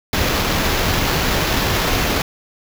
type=noise with sample-and-hold; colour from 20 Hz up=pink; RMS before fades=-18 dBFS; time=0.13-2.22 s; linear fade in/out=2 ms; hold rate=8820 Hz; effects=none